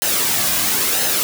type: noise with flanger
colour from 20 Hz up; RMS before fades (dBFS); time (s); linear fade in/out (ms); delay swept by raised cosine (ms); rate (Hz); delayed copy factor
white; -18; 0.02-1.23; 0; 0.86 to 2.26; 0.99; -0.5
effects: none